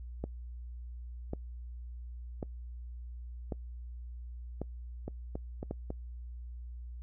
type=two click trains; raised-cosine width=2 ms; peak=-22 / -24 dBFS; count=6 / 4; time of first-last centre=0.24-5.71 / 5.08-5.904 s; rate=0.914 / 3.64 Hz; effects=noise-tail reverb RT60 0.1 s tail -25 dB re dry + added 60 Hz sine -41 dBFS peak until 7.02 s